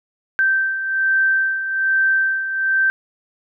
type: beating tone pair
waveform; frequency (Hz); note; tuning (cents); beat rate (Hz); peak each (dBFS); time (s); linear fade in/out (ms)
sine; 1558 / 1559.2; G6 / G6; -11 / -10; 1.2; -23 / -16; 0.39-2.9; 0
effects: none